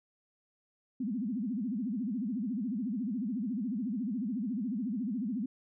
sine tone with vibrato, 227.8 Hz, A#3, 40 cents flat, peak -31 dBFS, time 1-5.46 s, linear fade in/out 5 ms, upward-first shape sine, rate 14 Hz, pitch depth 270 cents each way, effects none

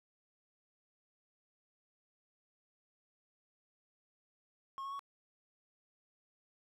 triangle tone with pitch steps, 1083 / 1099.4 / 1116 Hz, C#6 / C#6 / C#6, -41 / -15 / +11 cents, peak -38 dBFS, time 4.78-4.993 s, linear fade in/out 0 ms, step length 71 ms, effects none

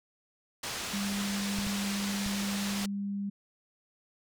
white low-pass noise, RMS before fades -37 dBFS, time 0.63-2.86 s, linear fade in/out 5 ms, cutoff 6200 Hz, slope 12 dB/octave
sine tone, 200.2 Hz, G3, 37 cents sharp, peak -31 dBFS, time 0.93-3.3 s, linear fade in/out 10 ms
clicks, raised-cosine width 5 ms, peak -26 dBFS, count 3, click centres 1.587 / 1.668 / 2.263 s
effects none

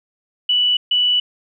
sine tone bursts at uneven times, 2960 Hz, F#7, in tune, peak -13 dBFS, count 2, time 0.49-0.77 / 0.91-1.2 s, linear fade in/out 5 ms, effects none

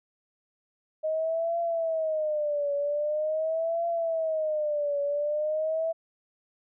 sine tone with vibrato, 622.3 Hz, D#5, in tune, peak -25 dBFS, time 1.03-5.93 s, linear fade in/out 20 ms, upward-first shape triangle, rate 0.44 Hz, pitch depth 160 cents each way, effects none

